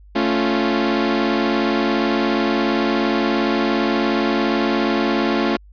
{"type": "chord", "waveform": "sawtooth", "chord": "A augmented", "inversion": "none", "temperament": "equal", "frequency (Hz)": [220, 277.2, 349.2], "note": ["A3", "C#4", "E#4"], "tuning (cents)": [0, 0, 0], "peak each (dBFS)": -17, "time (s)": [0.15, 5.57], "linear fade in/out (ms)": 10, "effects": ["added 50 Hz sine -42 dBFS peak until 5.72 s", "resampled to 11025 Hz"]}